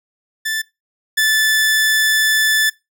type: tone pair in turn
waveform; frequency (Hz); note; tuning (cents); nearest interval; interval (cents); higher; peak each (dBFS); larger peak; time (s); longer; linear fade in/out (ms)
sawtooth; 1760 / 1748.9; A6 / A6; 0 / -11; unison; 11; first; -15 / -9; second; 0.45-0.62 / 1.17-2.7; second; 10
effects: noise-tail reverb RT60 0.2 s tail -20 dB re dry